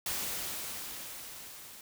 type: noise with level ramp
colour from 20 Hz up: white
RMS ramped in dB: -34 to -50 dBFS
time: 0.06-1.81 s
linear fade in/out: 2 ms
effects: none